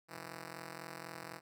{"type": "ring-modulated tone", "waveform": "5% pulse", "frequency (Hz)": 164.81, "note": "E3", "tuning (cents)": 0, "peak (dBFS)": -31, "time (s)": [0.08, 1.41], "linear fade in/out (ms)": 50, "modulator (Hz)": 22, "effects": []}